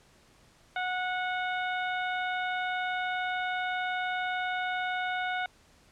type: harmonic tone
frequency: 733 Hz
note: F#5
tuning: 16 cents flat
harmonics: 1 / 2 / 3 / 4 / 5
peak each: -32 / -33 / -38 / -45 / -43 dBFS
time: 0.76-5.46 s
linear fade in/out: 2 ms
effects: pink hiss -61 dBFS RMS until 5.91 s + low-pass 9000 Hz 12 dB/octave